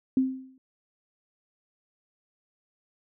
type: tone with exponential decay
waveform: sine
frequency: 261.6 Hz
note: C4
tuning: in tune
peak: -17 dBFS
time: 0.17-0.58 s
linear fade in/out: 2 ms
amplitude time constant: 88 ms
effects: none